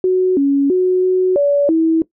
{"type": "tone with pitch steps", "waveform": "sine", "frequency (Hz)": [370, 279.1, 367.5, 370, 572, 324.1], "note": ["F#4", "C#4", "F#4", "F#4", "D5", "E4"], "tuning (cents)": [0, 12, -12, 0, -46, -29], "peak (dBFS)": -10, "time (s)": [0.04, 2.02], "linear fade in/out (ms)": 2, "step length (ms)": 330, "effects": ["noise-tail reverb RT60 0.1 s tail -18 dB re dry"]}